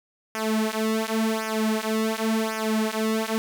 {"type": "tone with flanger", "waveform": "sawtooth", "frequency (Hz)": 220, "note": "A3", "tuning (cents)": 0, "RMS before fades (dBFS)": -25, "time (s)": [0.35, 3.38], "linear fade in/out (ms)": 0, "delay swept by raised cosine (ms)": [0.24, 5.84], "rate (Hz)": 0.91, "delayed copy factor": -0.95, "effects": []}